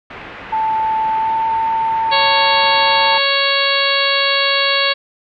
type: low-pass noise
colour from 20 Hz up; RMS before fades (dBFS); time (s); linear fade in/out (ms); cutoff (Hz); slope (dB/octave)
white; -33; 0.1-3.19; 5; 2400; 24
type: tone with pitch glide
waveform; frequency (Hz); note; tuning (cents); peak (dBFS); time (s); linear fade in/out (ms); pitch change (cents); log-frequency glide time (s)
sine; 880 to 896.4; A5 to A5; 0 to +32; -14; 0.52-3.18; 10; +32; 1.09-1.48
type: harmonic tone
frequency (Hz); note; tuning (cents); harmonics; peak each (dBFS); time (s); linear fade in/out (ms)
554.4; C#5; 0; 1 / 2 / 3 / 4 / 5 / 6 / 7 / 8; -21 / -21 / -21 / -21 / -21 / -21 / -21 / -21; 2.11-4.94; 20
effects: none